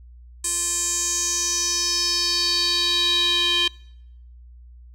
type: tone with band-pass filter sweep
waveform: square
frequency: 348.6 Hz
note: F4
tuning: 3 cents flat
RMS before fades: -22 dBFS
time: 0.44-3.68 s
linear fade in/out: 5 ms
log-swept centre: 8200 to 3300 Hz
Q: 5.5
effects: noise-tail reverb RT60 0.8 s tail -25 dB re dry + added 60 Hz sine -42 dBFS peak until 4.94 s